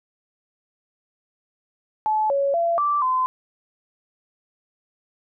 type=tone with pitch steps; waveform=sine; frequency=862 / 557 / 679 / 1169 / 1026 Hz; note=A5 / C#5 / F5 / D6 / C6; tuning=-36 / +8 / -49 / -8 / -34 cents; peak=-18 dBFS; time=2.06-3.26 s; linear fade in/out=0 ms; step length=240 ms; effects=none